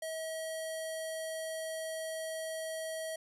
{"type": "tone with low-pass filter", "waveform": "square", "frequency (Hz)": 641, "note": "E5", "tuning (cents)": -49, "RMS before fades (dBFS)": -39, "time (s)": [0.02, 3.16], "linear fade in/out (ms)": 5, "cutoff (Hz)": 11000, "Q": 2.8, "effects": []}